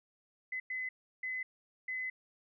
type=tone bursts at uneven times; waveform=sine; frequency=2027 Hz; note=B6; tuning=45 cents sharp; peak=-35 dBFS; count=4; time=0.52-0.6 / 0.7-0.89 / 1.23-1.43 / 1.88-2.1 s; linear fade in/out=5 ms; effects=none